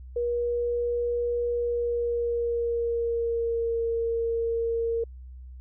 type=tone with pitch glide; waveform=sine; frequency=478.6 to 461 Hz; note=A#4 to A#4; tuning=+46 to -19 cents; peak=-24 dBFS; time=0.16-5.04 s; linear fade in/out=5 ms; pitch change=-65 cents; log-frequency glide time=1.48-3.83 s; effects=added 63 Hz sine -40 dBFS peak until 5.6 s